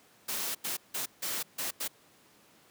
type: noise bursts at uneven times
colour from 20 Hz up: white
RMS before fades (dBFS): -34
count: 6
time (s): 0.28-0.55 / 0.64-0.77 / 0.94-1.06 / 1.22-1.43 / 1.58-1.71 / 1.8-1.88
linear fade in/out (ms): 10
effects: pink hiss -61 dBFS RMS until 2.7 s + high-pass 150 Hz 12 dB/octave